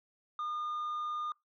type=tone; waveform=sine; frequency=1216 Hz; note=D#6; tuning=40 cents flat; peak=-31 dBFS; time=0.39-1.32 s; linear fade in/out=2 ms; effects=noise-tail reverb RT60 0.2 s tail -25 dB re dry + tanh soft clip ceiling -33 dBFS